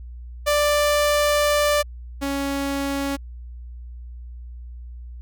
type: tone pair in turn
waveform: sawtooth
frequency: 589 / 278 Hz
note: D5 / C#4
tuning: +5 / +5 cents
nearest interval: octave + minor second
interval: 1300 cents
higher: first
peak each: -13 / -19 dBFS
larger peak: first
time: 0.46-1.83 / 2.21-3.17 s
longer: first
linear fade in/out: 20 ms
effects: added 60 Hz sine -34 dBFS peak until 5.21 s